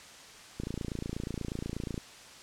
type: click train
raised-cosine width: 3 ms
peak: -22 dBFS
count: 40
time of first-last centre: 0.6-1.978 s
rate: 28.3 Hz
effects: white hiss -50 dBFS RMS until 2.42 s + low-pass 7000 Hz 12 dB/octave